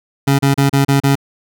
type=tone bursts; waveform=25% pulse; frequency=138.59 Hz; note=C#3; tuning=in tune; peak=-6 dBFS; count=6; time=0.27-1.155 s; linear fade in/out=10 ms; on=120 ms; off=33 ms; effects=none